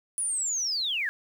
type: linear sweep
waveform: sine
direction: down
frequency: 9956 to 1592 Hz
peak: -26 dBFS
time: 0.18-1.09 s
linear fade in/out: 0 ms
effects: 9-bit